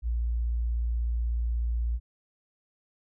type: tone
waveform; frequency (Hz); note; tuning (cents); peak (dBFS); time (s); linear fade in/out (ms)
sine; 58.2; A#1; -2; -25; 0.02-2; 50
effects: none